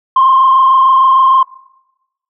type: tone with frequency modulation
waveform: sine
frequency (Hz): 1057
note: C6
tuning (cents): +17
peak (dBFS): -4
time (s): 0.16-1.43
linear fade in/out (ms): 5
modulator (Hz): 26.6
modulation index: 0.83
effects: noise-tail reverb RT60 0.9 s tail -20 dB re dry + tanh soft clip ceiling -1 dBFS